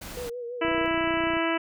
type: noise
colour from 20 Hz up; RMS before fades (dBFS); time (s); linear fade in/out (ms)
pink; -39; 0.01-0.3; 10
type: tone with vibrato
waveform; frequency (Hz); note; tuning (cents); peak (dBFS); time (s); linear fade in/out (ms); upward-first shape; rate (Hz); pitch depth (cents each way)
sine; 481.8; B4; -43; -32; 0.17-0.86; 0; sine; 6; 50
type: harmonic tone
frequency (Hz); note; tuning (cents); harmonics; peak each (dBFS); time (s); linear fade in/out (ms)
330; E4; +2; 1 / 2 / 3 / 4 / 5 / 6 / 7 / 8 / 9; -27 / -30 / -32 / -33 / -34 / -35 / -35 / -36 / -37; 0.61-1.58; 10
type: click train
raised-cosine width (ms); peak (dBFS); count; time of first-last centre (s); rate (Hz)
3; -27; 23; 0.65-1.369; 30.6
effects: none